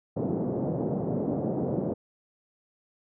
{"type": "band-pass noise", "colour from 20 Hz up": "pink", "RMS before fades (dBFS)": -29, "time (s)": [0.16, 1.94], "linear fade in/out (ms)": 10, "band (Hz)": [130, 600], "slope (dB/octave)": 24, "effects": []}